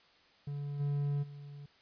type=tone with level steps; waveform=triangle; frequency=143.4 Hz; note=D3; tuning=41 cents flat; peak=-34 / -28 / -43 dBFS; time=0.47-1.66 s; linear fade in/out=5 ms; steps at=0.79 / 1.22 s; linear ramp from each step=20 ms; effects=white hiss -64 dBFS RMS until 1.81 s + resampled to 11025 Hz